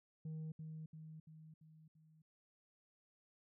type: tone with echo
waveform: sine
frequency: 157.4 Hz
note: D#3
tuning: 20 cents sharp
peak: -40 dBFS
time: 0.25-0.52 s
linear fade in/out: 5 ms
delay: 340 ms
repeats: 5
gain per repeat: -5 dB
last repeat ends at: 2.22 s
effects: tanh soft clip ceiling -42 dBFS